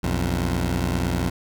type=tone pair together; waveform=15% pulse; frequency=61.74 / 87.67 Hz; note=B1 / F2; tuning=0 / +7 cents; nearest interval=tritone; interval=607 cents; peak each=-18 dBFS; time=0.03-1.3 s; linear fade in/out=10 ms; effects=none